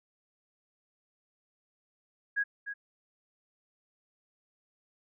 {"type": "tone with echo", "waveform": "sine", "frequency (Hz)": 1649, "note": "G#6", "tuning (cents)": -13, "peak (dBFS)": -26, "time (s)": [2.36, 2.44], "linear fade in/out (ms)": 20, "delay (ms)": 300, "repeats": 1, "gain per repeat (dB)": -9, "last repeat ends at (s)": 2.74, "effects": []}